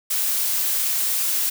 blue noise, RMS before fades -22 dBFS, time 0.1-1.5 s, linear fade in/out 10 ms, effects none

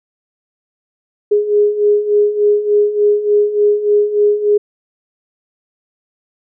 sine beating tone pair, 412.7 / 416.1 Hz, G#4 / G#4, -11 / +3 cents, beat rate 3.4 Hz, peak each -16 / -11 dBFS, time 1.31-4.58 s, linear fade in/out 10 ms, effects none

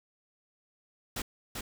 pink noise with echo, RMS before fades -35 dBFS, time 1.16-1.22 s, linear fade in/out 5 ms, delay 390 ms, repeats 1, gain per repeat -3 dB, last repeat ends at 1.61 s, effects none

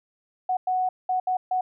sine tone bursts at uneven times, 740 Hz, F#5, in tune, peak -21 dBFS, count 5, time 0.49-0.57 / 0.67-0.89 / 1.09-1.2 / 1.27-1.37 / 1.51-1.61 s, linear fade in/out 5 ms, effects none

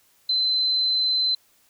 sine tone, 4061 Hz, B7, 48 cents sharp, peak -19 dBFS, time 0.29-1.35 s, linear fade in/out 5 ms, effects white hiss -61 dBFS RMS until 1.69 s

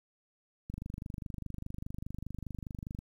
click train, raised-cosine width 5 ms, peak -27 dBFS, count 58, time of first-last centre 0.7-2.989 s, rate 24.9 Hz, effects 10-bit

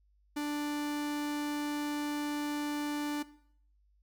45% pulse tone, 294.2 Hz, D4, 3 cents sharp, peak -32 dBFS, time 0.36-3.23 s, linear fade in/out 10 ms, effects noise-tail reverb RT60 0.6 s tail -17 dB re dry + added 50 Hz sine -65 dBFS peak until 4.02 s

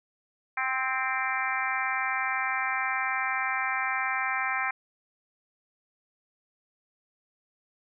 harmonic tone with a mistuned harmonic, 260.9 Hz, C4, 5 cents flat, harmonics 3 / 4 / 5 / 6 / 7 / 8 / 9, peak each -34 / -34 / -34 / -34 / -34 / -34 / -34 dBFS, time 0.57-4.71 s, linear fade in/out 5 ms, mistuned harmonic 6, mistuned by +23 cents, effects none

